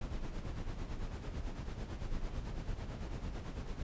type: noise with tremolo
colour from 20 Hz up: brown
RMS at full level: -38 dBFS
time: 0.01-3.83 s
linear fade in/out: 5 ms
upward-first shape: sine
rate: 9 Hz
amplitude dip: 55%
effects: resampled to 16000 Hz